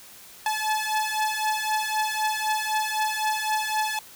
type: beating tone pair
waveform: sawtooth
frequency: 860 / 863.9 Hz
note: A5 / A5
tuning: -40 / -32 cents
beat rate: 3.9 Hz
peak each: -23 dBFS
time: 0.46-3.99 s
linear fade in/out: 2 ms
effects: white hiss -47 dBFS RMS until 4.15 s